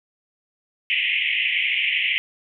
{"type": "band-pass noise", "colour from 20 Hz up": "pink", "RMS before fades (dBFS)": -22, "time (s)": [0.9, 2.18], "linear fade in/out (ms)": 0, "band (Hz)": [2000, 3100], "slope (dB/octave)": 96, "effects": []}